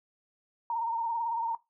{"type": "tone with vibrato", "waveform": "sine", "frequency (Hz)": 922, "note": "A#5", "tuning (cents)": -19, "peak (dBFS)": -28, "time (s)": [0.7, 1.55], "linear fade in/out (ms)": 2, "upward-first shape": "sine", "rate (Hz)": 18, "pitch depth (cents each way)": 50, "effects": ["noise-tail reverb RT60 0.2 s tail -18 dB re dry"]}